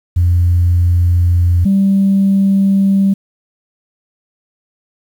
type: tone pair in turn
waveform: sine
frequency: 87.4 / 195.58 Hz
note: F2 / G3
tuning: +2 / -4 cents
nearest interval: octave + major second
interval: 1394 cents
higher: second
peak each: -7 / -7 dBFS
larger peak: neither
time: 0.16-1.65 / 1.65-3.14 s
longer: neither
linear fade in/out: 10 ms
effects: tanh soft clip ceiling -4 dBFS + 7-bit